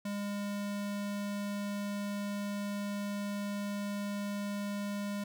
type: tone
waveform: square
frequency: 203.2 Hz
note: G#3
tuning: 38 cents flat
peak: -35 dBFS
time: 0.05-5.24 s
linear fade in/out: 5 ms
effects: none